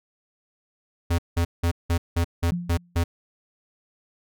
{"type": "tone bursts", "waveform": "square", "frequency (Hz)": 85.1, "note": "F2", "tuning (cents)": -44, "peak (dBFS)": -20, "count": 8, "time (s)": [1.1, 3.04], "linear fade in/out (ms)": 10, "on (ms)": 85, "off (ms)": 180}
{"type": "tone with exponential decay", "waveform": "sine", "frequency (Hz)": 174.61, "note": "F3", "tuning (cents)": 0, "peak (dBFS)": -21, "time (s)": [2.52, 2.95], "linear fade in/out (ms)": 0, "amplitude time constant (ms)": 92}
{"effects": []}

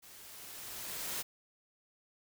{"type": "noise with level ramp", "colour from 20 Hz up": "white", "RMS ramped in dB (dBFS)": [-55, -37], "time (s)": [0.02, 1.23], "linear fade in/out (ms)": 20, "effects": []}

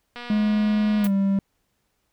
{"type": "click train", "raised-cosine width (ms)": 0.3, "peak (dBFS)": -21, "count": 220, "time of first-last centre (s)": [0.16, 1.069], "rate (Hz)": 241}
{"type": "tone with pitch glide", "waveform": "triangle", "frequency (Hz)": [211.5, 196.2], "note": ["G#3", "G3"], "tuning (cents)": [32, 2], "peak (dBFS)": -16, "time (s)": [0.3, 1.39], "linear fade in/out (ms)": 2, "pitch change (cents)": -130, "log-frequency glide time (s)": [0.98, 1.11]}
{"type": "noise with exponential decay", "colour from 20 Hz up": "violet", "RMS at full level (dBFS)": -27, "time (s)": [1.04, 1.12], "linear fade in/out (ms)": 5, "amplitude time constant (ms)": 16}
{"effects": ["pink hiss -72 dBFS RMS until 2.12 s"]}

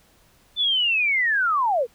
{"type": "linear sweep", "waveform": "sine", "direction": "down", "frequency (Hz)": [3545, 433.3], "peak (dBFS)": -18, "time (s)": [0.56, 1.87], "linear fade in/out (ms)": 50, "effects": ["pink hiss -58 dBFS RMS until 1.94 s"]}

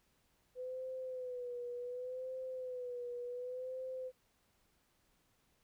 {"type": "tone with vibrato", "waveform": "sine", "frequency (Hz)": 501, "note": "B4", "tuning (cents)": 25, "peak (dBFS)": -40, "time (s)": [0.55, 4.12], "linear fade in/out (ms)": 50, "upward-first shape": "sine", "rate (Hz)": 0.68, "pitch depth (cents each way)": 57, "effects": ["pink hiss -75 dBFS RMS until 5.63 s"]}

